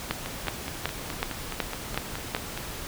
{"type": "two click trains", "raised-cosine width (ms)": 0.3, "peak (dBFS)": [-16, -9], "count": [12, 7], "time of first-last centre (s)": [[0.26, 2.576], [0.11, 2.349]], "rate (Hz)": [4.75, 2.68], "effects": ["pink hiss -37 dBFS RMS until 2.87 s"]}